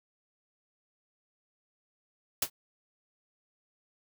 white noise with exponential decay, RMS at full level -22 dBFS, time 2.42-2.5 s, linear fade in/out 5 ms, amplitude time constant 17 ms, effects none

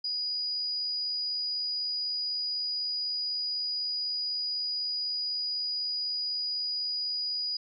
sine tone, 4912 Hz, D#8, 23 cents flat, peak -29 dBFS, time 0.04-7.57 s, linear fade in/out 5 ms, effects none

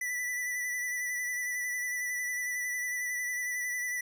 square tone with vibrato, 1975.5 Hz, B6, in tune, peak -32 dBFS, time 0.01-4.01 s, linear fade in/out 5 ms, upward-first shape sine, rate 11 Hz, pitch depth 25 cents each way, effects none

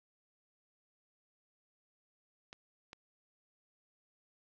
clicks, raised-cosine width 0.2 ms, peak -30 / -30 dBFS, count 2, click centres 2.529 / 2.931 s, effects low-pass 6000 Hz 12 dB/octave + 11-bit

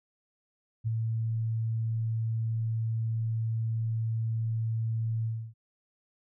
sine tone with ADSR envelope, 112.7 Hz, A2, 42 cents sharp, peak -24 dBFS, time 0.84-5.54 s, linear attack 34 ms, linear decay 8 ms, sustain -3 dB, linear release 290 ms, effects none

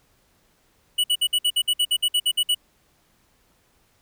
square tone bursts, 2943 Hz, F#7, 10 cents flat, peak -18 dBFS, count 14, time 0.98-2.548 s, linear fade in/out 10 ms, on 60 ms, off 56 ms, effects pink hiss -63 dBFS RMS until 4.01 s

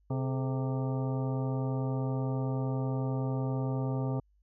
harmonic tone with a mistuned harmonic, 130.81 Hz, C3, in tune, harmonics 1 / 2 / 3 / 4 / 5 / 6 / 7 / 9, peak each -30 / -36 / -40 / -42 / -44 / -46 / -47 / -49 dBFS, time 0.1-4.2 s, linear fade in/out 5 ms, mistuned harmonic 3, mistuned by +130 cents, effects added 50 Hz sine -64 dBFS peak until 4.42 s

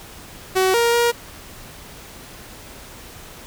sawtooth tone with pitch steps, 376.2 / 469.1 / 473.5 Hz, F#4 / A#4 / A#4, +29 / +11 / +27 cents, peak -11 dBFS, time 0.55-1.12 s, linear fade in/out 20 ms, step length 190 ms, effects pink hiss -40 dBFS RMS until 3.46 s

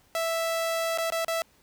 sawtooth tone with dropouts, 659.3 Hz, E5, in tune, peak -22 dBFS, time 0.15-1.42 s, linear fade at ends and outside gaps 1 ms, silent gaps 0.976-0.984 / 1.102-1.122 / 1.247-1.281 s, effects pink hiss -62 dBFS RMS until 1.62 s

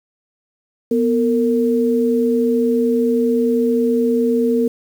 sine tone pair together, 244.1 / 457.4 Hz, B3 / A#4, -20 / -33 cents, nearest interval major seventh, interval 1087 cents, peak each -16 dBFS, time 0.91-4.68 s, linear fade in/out 5 ms, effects 7-bit

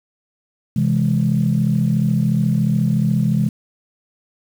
sine chord, C augmented, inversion none, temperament equal, 130.81 / 164.81 / 207.7 Hz, C3 / E3 / G#3, 0 / 0 / 0 cents, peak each -18 dBFS, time 0.76-3.49 s, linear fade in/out 5 ms, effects tanh soft clip ceiling -6 dBFS + 7-bit

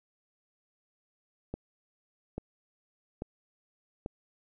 click train, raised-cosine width 2 ms, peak -22 dBFS, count 4, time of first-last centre 1.54-4.061 s, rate 1.19 Hz, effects none

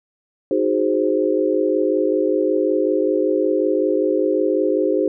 sine chord, Ab dominant seventh, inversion second, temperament equal, 311.1 / 370 / 415.3 / 523.3 Hz, Eb4 / Gb4 / Ab4 / C5, 0 / 0 / 0 / 0 cents, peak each -21 dBFS, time 0.51-5.08 s, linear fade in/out 2 ms, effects none

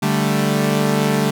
sawtooth chord, D suspended fourth, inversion none, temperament equal, 146.83 / 196 / 220 Hz, D3 / G3 / A3, 0 / 0 / 0 cents, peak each -16 dBFS, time 0.02-1.31 s, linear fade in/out 10 ms, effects none

